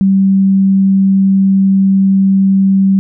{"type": "tone", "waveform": "sine", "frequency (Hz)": 193.6, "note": "G3", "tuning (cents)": -21, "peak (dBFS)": -6, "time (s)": [0.01, 2.99], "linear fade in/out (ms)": 0, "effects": []}